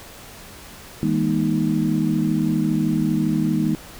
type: tone cluster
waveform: sine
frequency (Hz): 160 / 205.1 / 237.7 / 312.4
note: D#3 / G#3 / A#3 / D#4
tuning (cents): +49 / -21 / +34 / +7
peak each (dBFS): -23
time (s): 1.03-3.75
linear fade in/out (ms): 0
effects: pink hiss -41 dBFS RMS until 3.99 s